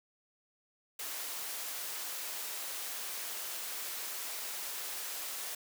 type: high-pass noise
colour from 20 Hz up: white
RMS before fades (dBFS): -40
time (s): 0.99-5.55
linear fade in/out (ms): 5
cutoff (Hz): 420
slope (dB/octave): 12
effects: none